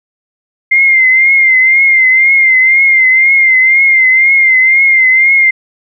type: tone with vibrato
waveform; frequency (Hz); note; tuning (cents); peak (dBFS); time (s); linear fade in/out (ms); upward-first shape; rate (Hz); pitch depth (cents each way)
sine; 2100; C7; +6; -4; 0.71-5.51; 10; triangle; 2; 62
effects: none